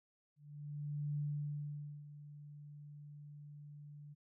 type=tone with ADSR envelope; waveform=sine; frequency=146.7 Hz; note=D3; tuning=2 cents flat; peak=-35 dBFS; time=0.36-4.15 s; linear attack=820 ms; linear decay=860 ms; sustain=-15 dB; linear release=26 ms; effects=none

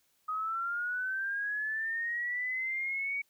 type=linear sweep; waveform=sine; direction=up; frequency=1248 to 2263 Hz; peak=-31 dBFS; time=0.28-3.22 s; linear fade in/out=10 ms; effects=white hiss -72 dBFS RMS until 3.29 s

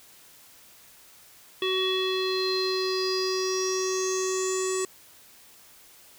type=tone with low-pass filter sweep; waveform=square; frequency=375.4 Hz; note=F#4; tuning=25 cents sharp; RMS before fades=-27 dBFS; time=1.62-4.85 s; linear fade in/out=2 ms; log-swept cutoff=3200 to 7900 Hz; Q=8.7; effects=white hiss -53 dBFS RMS until 6.18 s

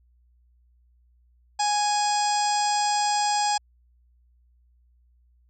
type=harmonic tone with a mistuned harmonic; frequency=830 Hz; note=G#5; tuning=1 cent flat; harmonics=1 / 2 / 3 / 4 / 5 / 6 / 7 / 8 / 9 / 10; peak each=-22 / -36 / -37 / -37 / -39 / -31 / -38 / -42 / -32 / -43 dBFS; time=1.59-3.58 s; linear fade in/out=10 ms; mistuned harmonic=5; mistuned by=+39 cents; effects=added 60 Hz sine -58 dBFS peak until 5.49 s

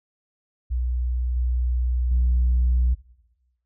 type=tone with level steps; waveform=sine; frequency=61.5 Hz; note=B1; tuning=7 cents flat; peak=-21 / -19 / -15 dBFS; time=0.7-2.95 s; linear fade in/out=20 ms; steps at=1.36 / 2.11 s; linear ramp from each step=5 ms; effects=noise-tail reverb RT60 1.0 s tail -20 dB re dry + tanh soft clip ceiling -14 dBFS

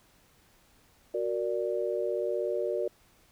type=chord; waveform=sine; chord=Gb augmented; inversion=none; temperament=equal; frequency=370 / 466.2 / 587.3 Hz; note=Gb4 / Bb4 / D5; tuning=0 / 0 / 0 cents; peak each=-32 dBFS; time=1.14-2.88 s; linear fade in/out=5 ms; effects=pink hiss -63 dBFS RMS until 3.31 s

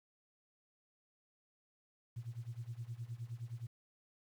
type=tone with tremolo; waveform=sine; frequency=117.4 Hz; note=A#2; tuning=13 cents sharp; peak=-38 dBFS; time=2.16-3.67 s; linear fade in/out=10 ms; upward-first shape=sine; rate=9.6 Hz; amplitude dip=90%; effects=tanh soft clip ceiling -34 dBFS + 11-bit

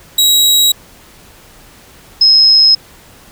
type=tone pair in turn; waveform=sawtooth / sine; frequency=3849 / 5138 Hz; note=B7 / E8; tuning=-45 / -45 cents; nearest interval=perfect fourth; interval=500 cents; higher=second; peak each=-4 dBFS; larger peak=neither; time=0.18-0.72 / 2.21-2.75 s; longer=neither; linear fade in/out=5 ms; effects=pink hiss -41 dBFS RMS until 3.31 s

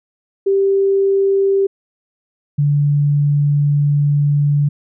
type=tone pair in turn; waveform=sine; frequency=392 / 144.98 Hz; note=G4 / D3; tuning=0 / -22 cents; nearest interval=octave + perfect fourth; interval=1722 cents; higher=first; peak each=-11 dBFS; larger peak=neither; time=0.46-1.67 / 2.58-4.69 s; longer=second; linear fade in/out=10 ms; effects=none

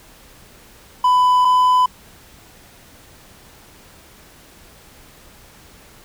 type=tone pair in turn; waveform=triangle; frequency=999 / 1003.6 Hz; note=B5 / B5; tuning=+20 / +28 cents; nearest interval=unison; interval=8 cents; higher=second; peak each=-9 dBFS; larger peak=neither; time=1.04-1.45 / 1.45-1.86 s; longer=neither; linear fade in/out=5 ms; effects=pink hiss -46 dBFS RMS until 6.04 s

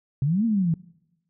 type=exponential two-way sweep; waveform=sine; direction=up then down; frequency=128.9 to 235.9 to 156.5 Hz; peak=-19 dBFS; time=0.22-0.74 s; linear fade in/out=2 ms; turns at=0.45 s; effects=noise-tail reverb RT60 0.9 s tail -22 dB re dry

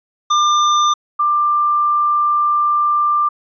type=tone pair in turn; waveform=square / sine; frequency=1196 / 1187.1 Hz; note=D6 / D6; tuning=+31 / +18 cents; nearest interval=unison; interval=13 cents; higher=first; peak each=-12 dBFS; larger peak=neither; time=0.3-0.94 / 1.19-3.29 s; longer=second; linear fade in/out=10 ms; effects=resampled to 16000 Hz

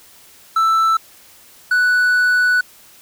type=tone pair in turn; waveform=triangle; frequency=1324 / 1482.2 Hz; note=E6 / F#6; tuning=+7 / +3 cents; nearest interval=major second; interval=196 cents; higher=second; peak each=-10 dBFS; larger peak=neither; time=0.56-0.97 / 1.71-2.61 s; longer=second; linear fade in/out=5 ms; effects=white hiss -46 dBFS RMS until 3.01 s

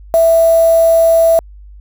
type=tone with quantisation; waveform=sine; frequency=660 Hz; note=E5; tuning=2 cents sharp; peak=-6 dBFS; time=0.14-1.39 s; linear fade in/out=0 ms; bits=4; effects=added 50 Hz sine -33 dBFS peak until 1.8 s

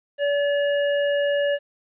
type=tone; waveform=square; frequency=573 Hz; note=D5; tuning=43 cents flat; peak=-20 dBFS; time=0.18-1.59 s; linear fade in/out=50 ms; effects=resampled to 8000 Hz + 10-bit

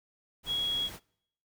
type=tone in noise; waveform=sine; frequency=3322 Hz; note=G#7; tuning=in tune; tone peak=-28 dBFS; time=0.46-0.9 s; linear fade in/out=50 ms; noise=pink; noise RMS=-45 dBFS; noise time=0.43-1 s; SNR=+14 dB; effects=noise-tail reverb RT60 0.7 s tail -24 dB re dry

